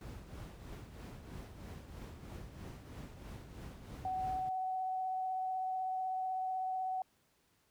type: noise with tremolo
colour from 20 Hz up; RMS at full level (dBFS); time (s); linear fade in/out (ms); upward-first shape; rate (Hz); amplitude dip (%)
brown; -42; 0.01-4.49; 2; triangle; 3.1; 60
type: tone with vibrato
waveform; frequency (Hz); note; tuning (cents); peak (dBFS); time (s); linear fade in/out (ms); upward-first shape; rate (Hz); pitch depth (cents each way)
sine; 750; F#5; +23; -34; 4.05-7.02; 2; triangle; 16; 14
effects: pink hiss -73 dBFS RMS until 7.7 s + high-pass 60 Hz 12 dB/octave